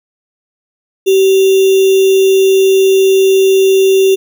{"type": "tone with sample-and-hold", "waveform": "sine", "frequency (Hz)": 384.2, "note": "G4", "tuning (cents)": -35, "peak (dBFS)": -5, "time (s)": [1.06, 4.16], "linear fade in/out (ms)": 20, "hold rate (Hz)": 3150, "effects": []}